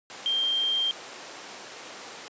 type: tone in noise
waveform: sine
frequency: 3178 Hz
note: G7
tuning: 23 cents sharp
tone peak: -23 dBFS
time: 0.26-0.91 s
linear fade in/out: 0 ms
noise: pink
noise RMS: -40 dBFS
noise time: 0.1-2.28 s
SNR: +14 dB
effects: high-pass 400 Hz 12 dB/octave + resampled to 16000 Hz